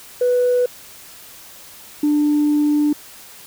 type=tone pair in turn; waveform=sine; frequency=493.9 / 296.3 Hz; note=B4 / D4; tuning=0 / +15 cents; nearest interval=major sixth; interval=885 cents; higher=first; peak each=-12 dBFS; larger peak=neither; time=0.21-0.66 / 2.03-2.93 s; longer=second; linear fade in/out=5 ms; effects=tanh soft clip ceiling -10 dBFS + white hiss -41 dBFS RMS until 3.46 s